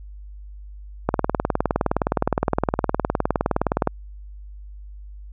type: click train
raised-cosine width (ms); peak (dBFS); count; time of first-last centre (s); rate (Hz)
1; -4; 55; 1.09-3.874; 19.4
effects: added 50 Hz sine -36 dBFS peak until 5.32 s